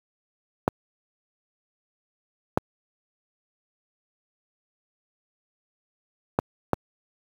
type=clicks; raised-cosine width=1 ms; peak=-5 dBFS; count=4; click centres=0.679 / 2.575 / 6.389 / 6.733 s; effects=high-pass 80 Hz 12 dB/octave + 7-bit